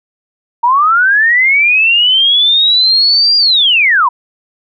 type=linear two-way sweep; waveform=sine; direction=up then down; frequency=921 to 4826 to 921 Hz; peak=-6 dBFS; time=0.63-4.09 s; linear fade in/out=10 ms; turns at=3.37 s; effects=none